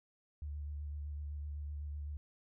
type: tone with vibrato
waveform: sine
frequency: 73.42 Hz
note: D2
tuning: in tune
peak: -39 dBFS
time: 0.42-2.17 s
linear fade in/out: 0 ms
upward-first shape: square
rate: 7.9 Hz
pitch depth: 20 cents each way
effects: none